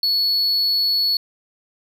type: tone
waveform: triangle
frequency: 4400 Hz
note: C#8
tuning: 14 cents flat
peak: -15 dBFS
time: 0.03-1.17 s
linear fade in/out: 2 ms
effects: none